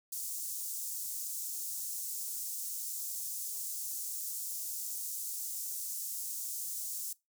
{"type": "high-pass noise", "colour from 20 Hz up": "pink", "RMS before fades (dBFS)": -39, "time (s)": [0.12, 7.13], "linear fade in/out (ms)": 5, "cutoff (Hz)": 6700, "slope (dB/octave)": 24, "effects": ["noise-tail reverb RT60 0.2 s tail -21 dB re dry"]}